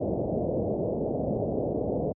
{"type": "low-pass noise", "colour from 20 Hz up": "white", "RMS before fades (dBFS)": -28, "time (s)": [0, 2.13], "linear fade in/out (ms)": 20, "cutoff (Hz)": 650, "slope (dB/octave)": 48, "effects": ["high-pass 80 Hz 12 dB/octave"]}